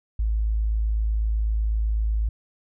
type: tone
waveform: sine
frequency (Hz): 54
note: A1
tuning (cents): -32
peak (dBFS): -20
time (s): 0.19-2.29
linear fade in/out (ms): 5
effects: none